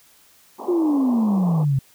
white band-pass noise, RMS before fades -33 dBFS, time 0.58-1.65 s, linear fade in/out 20 ms, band 210 to 1100 Hz, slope 96 dB/octave
sine exponential sweep, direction down, 364.9 to 130.81 Hz, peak -16 dBFS, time 0.68-1.79 s, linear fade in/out 5 ms
effects white hiss -54 dBFS RMS until 1.94 s

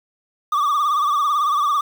triangle tone with vibrato, 1174.7 Hz, D6, in tune, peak -14 dBFS, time 0.52-1.81 s, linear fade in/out 5 ms, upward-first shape sine, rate 18 Hz, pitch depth 82 cents each way, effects 7-bit

